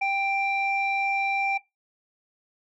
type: tone pair together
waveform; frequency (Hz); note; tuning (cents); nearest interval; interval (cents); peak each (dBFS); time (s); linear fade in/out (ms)
sine; 787.9 / 2361; G5 / D7; +9 / +9; octave + perfect fifth; 1900; -24; 0.01-1.58; 10
effects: noise-tail reverb RT60 0.2 s tail -21 dB re dry + tanh soft clip ceiling -18 dBFS